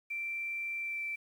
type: tone with pitch glide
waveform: sine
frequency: 2349 to 2334 Hz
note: D7 to D7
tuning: 0 to -11 cents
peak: -34 dBFS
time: 0.1-1.16 s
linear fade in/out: 10 ms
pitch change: -11 cents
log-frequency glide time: 0.77-1.04 s
effects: 10-bit